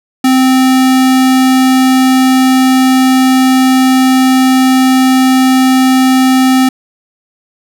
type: tone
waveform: square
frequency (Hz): 260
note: C4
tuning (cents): -11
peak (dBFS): -6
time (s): 0.24-6.69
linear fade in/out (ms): 5
effects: none